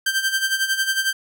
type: tone with tremolo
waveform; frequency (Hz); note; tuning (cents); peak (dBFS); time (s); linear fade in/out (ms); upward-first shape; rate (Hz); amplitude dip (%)
sawtooth; 1568; G6; 0; -13; 0.06-1.13; 5; sine; 11; 70
effects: none